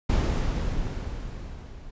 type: noise with level ramp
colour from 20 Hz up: brown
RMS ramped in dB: -20 to -43 dBFS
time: 0.09-1.91 s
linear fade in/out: 10 ms
effects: resampled to 16000 Hz